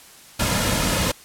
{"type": "noise with comb filter", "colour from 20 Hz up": "pink", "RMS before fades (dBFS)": -21, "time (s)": [0.39, 1.12], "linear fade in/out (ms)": 10, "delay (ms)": 2.6, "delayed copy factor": -0.5, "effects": ["white hiss -46 dBFS RMS until 1.24 s", "low-pass 12000 Hz 12 dB/octave"]}